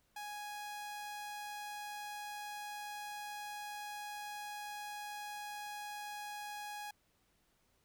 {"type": "tone", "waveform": "sawtooth", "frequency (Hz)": 830.6, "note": "G#5", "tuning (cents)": 0, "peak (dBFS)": -39, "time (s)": [0.16, 6.91], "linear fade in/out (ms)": 5, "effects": ["pink hiss -75 dBFS RMS until 7.84 s"]}